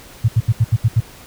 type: tone bursts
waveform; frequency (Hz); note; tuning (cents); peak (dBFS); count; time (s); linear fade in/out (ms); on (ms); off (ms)
sine; 112.9; A2; +45; -9; 7; 0.24-1.005; 10; 45; 75
effects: pink hiss -41 dBFS RMS until 1.26 s